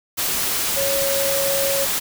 sine tone in noise, 552 Hz, C#5, 7 cents flat, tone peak -21 dBFS, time 0.76-1.86 s, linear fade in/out 20 ms, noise white, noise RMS -22 dBFS, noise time 0.17-2 s, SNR -2 dB, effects none

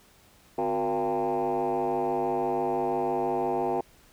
sine tone with frequency modulation, 579 Hz, D5, 25 cents flat, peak -23 dBFS, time 0.58-3.81 s, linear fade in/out 5 ms, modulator 106 Hz, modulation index 2.8, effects tanh soft clip ceiling -21 dBFS + pink hiss -58 dBFS RMS until 4.12 s

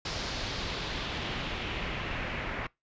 pink noise with low-pass filter sweep, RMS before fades -35 dBFS, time 0.05-2.67 s, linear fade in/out 5 ms, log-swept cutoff 5000 to 2100 Hz, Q 2, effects noise-tail reverb RT60 0.2 s tail -23 dB re dry + resampled to 16000 Hz

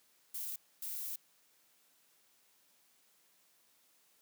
violet noise bursts at uneven times, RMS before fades -41 dBFS, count 2, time 0.34-0.56 / 0.82-1.16 s, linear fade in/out 5 ms, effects white hiss -70 dBFS RMS until 4.21 s + high-pass 150 Hz 12 dB/octave

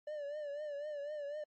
triangle tone with vibrato, 587.3 Hz, D5, in tune, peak -37 dBFS, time 0.07-1.44 s, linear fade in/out 5 ms, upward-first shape triangle, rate 4 Hz, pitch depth 83 cents each way, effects MP3 32 kbps

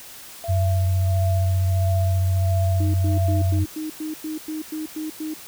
sine tone with tremolo, 674 Hz, E5, 38 cents sharp, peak -26 dBFS, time 0.44-3.59 s, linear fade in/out 0 ms, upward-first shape sine, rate 1.5 Hz, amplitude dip 75%
sine tone with vibrato, 92.6 Hz, F#2, 2 cents sharp, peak -17 dBFS, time 0.48-3.65 s, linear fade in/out 20 ms, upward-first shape sine, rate 15 Hz, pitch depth 32 cents each way
sine tone bursts, 311.1 Hz, D#4, in tune, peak -26 dBFS, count 11, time 2.8-5.34 s, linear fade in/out 5 ms, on 140 ms, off 100 ms
effects white hiss -41 dBFS RMS until 5.47 s

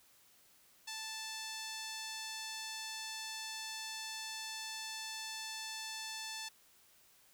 sawtooth tone with band-pass filter, 880 Hz, A5, in tune, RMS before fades -44 dBFS, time 0.87-6.49 s, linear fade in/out 10 ms, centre 5300 Hz, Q 1.1, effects white hiss -66 dBFS RMS until 7.33 s

